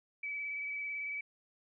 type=tone with vibrato; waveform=sine; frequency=2292 Hz; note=D7; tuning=43 cents flat; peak=-36 dBFS; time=0.23-1.21 s; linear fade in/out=5 ms; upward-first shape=square; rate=18 Hz; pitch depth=14 cents each way; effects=none